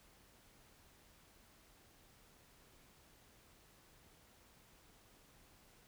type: silence
effects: pink hiss -66 dBFS RMS until 5.87 s